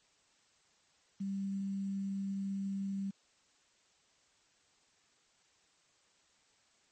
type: tone with quantisation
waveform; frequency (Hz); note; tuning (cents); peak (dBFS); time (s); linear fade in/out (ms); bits
sine; 196; G3; 0; -34; 1.2-3.11; 10; 10
effects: white hiss -70 dBFS RMS until 6.91 s + MP3 32 kbps